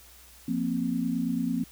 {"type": "chord", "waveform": "sine", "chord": "F suspended fourth", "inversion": "none", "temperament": "just", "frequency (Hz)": [174.61, 232.8, 261.9], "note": ["F3", "Bb3", "C4"], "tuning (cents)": [0, -2, 2], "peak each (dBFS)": [-32, -29, -29], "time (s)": [0.48, 1.64], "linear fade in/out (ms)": 5, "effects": ["added 61 Hz sine -56 dBFS peak until 1.71 s", "white hiss -53 dBFS RMS until 1.71 s"]}